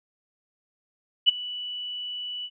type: tone with ADSR envelope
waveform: sine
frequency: 2960 Hz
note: F#7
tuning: in tune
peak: -11 dBFS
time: 1.26-2.5 s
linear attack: 27 ms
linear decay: 14 ms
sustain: -20 dB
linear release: 54 ms
effects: none